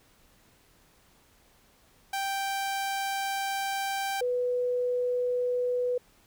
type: tone pair in turn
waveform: sawtooth / sine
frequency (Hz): 784 / 493.9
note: G5 / B4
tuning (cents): 0 / 0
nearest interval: minor sixth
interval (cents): 800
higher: first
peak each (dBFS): -25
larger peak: neither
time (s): 2.13-4.21 / 4.21-5.98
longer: first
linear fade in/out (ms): 5
effects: pink hiss -62 dBFS RMS until 6.26 s